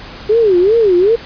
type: tone with vibrato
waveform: sine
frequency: 404.2 Hz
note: G#4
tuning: 47 cents flat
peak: -7 dBFS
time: 0.29-1.16 s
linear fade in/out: 10 ms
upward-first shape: sine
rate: 2.6 Hz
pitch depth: 250 cents each way
effects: pink hiss -32 dBFS RMS until 1.25 s + resampled to 11025 Hz